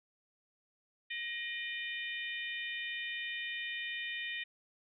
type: harmonic tone with a mistuned harmonic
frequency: 606 Hz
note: D#5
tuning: 46 cents flat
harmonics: 3 / 4 / 5 / 6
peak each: -40 / -42 / -44 / -46 dBFS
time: 1.1-4.44 s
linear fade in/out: 10 ms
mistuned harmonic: 3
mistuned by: +59 cents
effects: none